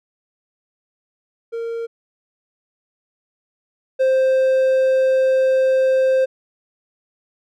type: tone pair in turn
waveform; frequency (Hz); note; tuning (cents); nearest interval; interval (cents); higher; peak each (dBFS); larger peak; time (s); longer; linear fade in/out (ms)
triangle; 461.6 / 524.4; A#4 / C5; -17 / +4; major second; 221; second; -21 / -11; second; 1.52-1.87 / 3.99-6.26; second; 20
effects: none